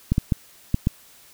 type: clicks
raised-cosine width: 5 ms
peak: -6 dBFS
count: 5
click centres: 0.12 / 0.181 / 0.322 / 0.744 / 0.871 s
effects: white hiss -51 dBFS RMS until 1.33 s